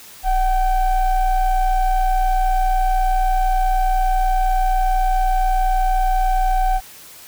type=ring-modulated tone; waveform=triangle; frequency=392 Hz; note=G4; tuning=in tune; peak=-9 dBFS; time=0.23-6.81 s; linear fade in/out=50 ms; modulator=362 Hz; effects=white hiss -41 dBFS RMS until 7.27 s